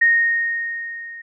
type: tone with level ramp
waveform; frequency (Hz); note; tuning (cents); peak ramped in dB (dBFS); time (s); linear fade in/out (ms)
sine; 1857; A#6; -7; -10 to -33; 0.01-1.22; 10
effects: none